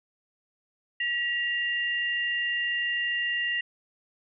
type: tone pair together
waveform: sine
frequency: 1921.4 / 2794 Hz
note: B6 / F7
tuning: -48 / 0 cents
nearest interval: tritone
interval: 648 cents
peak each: -27 / -30 dBFS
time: 1-3.61 s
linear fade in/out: 5 ms
effects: none